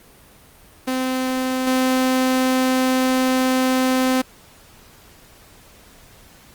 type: tone with level steps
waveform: sawtooth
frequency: 258.3 Hz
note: C4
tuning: 22 cents flat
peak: -16 / -12 dBFS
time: 0.87-4.22 s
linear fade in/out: 10 ms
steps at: 1.67 s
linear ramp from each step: 2 ms
effects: pink hiss -48 dBFS RMS until 6.54 s + Opus 32 kbps